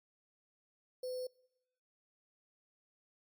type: tone with sample-and-hold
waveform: sine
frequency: 506 Hz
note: B4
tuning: 42 cents sharp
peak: -37 dBFS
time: 1.03-1.27 s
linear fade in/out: 5 ms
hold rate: 4900 Hz
effects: noise-tail reverb RT60 0.9 s tail -25 dB re dry + MP3 96 kbps